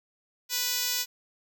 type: tone with band-pass filter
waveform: 5% pulse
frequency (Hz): 493.9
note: B4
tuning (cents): 0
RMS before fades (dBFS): -29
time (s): 0.49-1.06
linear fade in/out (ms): 50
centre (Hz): 12000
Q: 0.52
effects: none